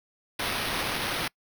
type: noise with sample-and-hold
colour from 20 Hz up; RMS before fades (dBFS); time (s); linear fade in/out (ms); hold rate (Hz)
white; -30; 0.39-1.28; 5; 7350
effects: noise-tail reverb RT60 0.1 s tail -26 dB re dry